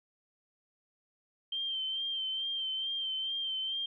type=tone with vibrato; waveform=sine; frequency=3136 Hz; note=G7; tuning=in tune; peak=-32 dBFS; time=1.52-3.86 s; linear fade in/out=5 ms; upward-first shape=sine; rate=2.3 Hz; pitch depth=35 cents each way; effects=none